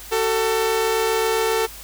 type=tone pair together; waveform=sawtooth; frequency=378.6 / 446.1 Hz; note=F#4 / A4; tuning=+40 / +24 cents; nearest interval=minor third; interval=284 cents; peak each=-22 / -15 dBFS; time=0.11-1.67 s; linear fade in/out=20 ms; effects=added 50 Hz sine -43 dBFS peak until 1.83 s + white hiss -39 dBFS RMS until 1.83 s